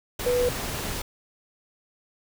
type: tone in noise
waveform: sine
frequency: 492.4 Hz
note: B4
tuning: 5 cents flat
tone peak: -20 dBFS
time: 0.26-0.49 s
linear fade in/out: 5 ms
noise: pink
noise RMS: -31 dBFS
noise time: 0.19-1.02 s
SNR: +8 dB
effects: none